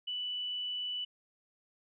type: tone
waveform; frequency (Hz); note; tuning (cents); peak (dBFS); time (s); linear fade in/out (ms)
sine; 2971; F#7; +6; -34; 0.07-1.05; 10
effects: none